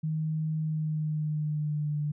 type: tone with pitch glide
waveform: sine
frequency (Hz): 156.7 to 148.59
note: D#3 to D3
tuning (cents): +13 to +21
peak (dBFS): -27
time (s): 0.03-2.12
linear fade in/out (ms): 10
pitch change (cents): -92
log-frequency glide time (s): 0.59-1.98
effects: none